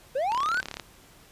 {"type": "linear sweep", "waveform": "triangle", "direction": "up", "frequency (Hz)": [493.9, 1568], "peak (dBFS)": -22, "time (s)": [0.15, 0.61], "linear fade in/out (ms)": 10}
{"type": "click train", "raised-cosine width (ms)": 0.2, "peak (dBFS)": -17, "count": 18, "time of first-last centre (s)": [0.32, 0.798], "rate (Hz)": 35.6}
{"effects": ["pink hiss -54 dBFS RMS until 1.31 s", "resampled to 32000 Hz"]}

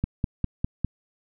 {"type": "click train", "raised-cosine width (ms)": 5, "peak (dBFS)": -11, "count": 5, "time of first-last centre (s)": [0.04, 0.846], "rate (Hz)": 4.96, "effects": []}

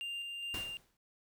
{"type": "tone with tremolo", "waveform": "triangle", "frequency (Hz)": 2794, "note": "F7", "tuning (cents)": 0, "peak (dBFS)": -36, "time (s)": [0.01, 0.77], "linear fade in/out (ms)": 0, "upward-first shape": "square", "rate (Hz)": 2.4, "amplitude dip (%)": 25}
{"type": "noise with exponential decay", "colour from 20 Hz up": "pink", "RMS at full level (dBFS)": -41, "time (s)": [0.54, 0.97], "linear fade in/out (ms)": 2, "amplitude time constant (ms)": 93}
{"effects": []}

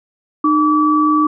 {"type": "tone pair together", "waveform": "sine", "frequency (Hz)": [304.8, 1150.8], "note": ["D#4", "D6"], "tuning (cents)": [-36, -36], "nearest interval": "octave + major seventh", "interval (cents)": 2300, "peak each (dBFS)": -13, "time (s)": [0.44, 1.27], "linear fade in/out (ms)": 5, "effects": []}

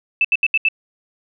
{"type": "tone bursts", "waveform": "sine", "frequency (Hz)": 2637, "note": "E7", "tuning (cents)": 0, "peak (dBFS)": -12, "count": 5, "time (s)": [0.21, 0.686], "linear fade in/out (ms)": 2, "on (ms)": 36, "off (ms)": 74, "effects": []}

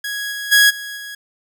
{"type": "tone with level steps", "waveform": "sawtooth", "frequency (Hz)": 1661.2, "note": "G#6", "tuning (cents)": 0, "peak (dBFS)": [-19, -21, -5, -24, -26], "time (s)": [0.04, 1.15], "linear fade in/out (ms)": 5, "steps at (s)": [0.31, 0.51, 0.69, 0.96], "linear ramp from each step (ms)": 20, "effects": []}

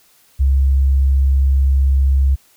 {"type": "tone", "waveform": "sine", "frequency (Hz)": 67.7, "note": "C#2", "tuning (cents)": -40, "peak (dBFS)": -10, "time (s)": [0.39, 2.36], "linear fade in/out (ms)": 20, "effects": ["white hiss -53 dBFS RMS until 2.56 s"]}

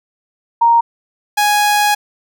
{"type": "tone pair in turn", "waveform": ["sine", "sawtooth"], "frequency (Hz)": [932.3, 830.6], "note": ["A#5", "G#5"], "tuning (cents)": [0, 0], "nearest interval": "major second", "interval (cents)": 200, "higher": "first", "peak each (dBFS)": -7, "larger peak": "neither", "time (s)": [[0.61, 0.81], [1.37, 1.95]], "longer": "second", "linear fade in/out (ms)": 10, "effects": []}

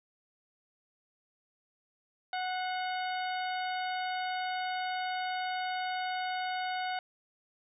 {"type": "harmonic tone with a mistuned harmonic", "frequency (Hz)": 739, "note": "F#5", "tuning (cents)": -2, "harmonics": [1, 2, 3, 4, 5, 6], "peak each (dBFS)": [-33, -39, -43, -45, -47, -49], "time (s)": [2.33, 6.99], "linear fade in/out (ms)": 2, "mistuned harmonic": 3, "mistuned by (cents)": -42, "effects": []}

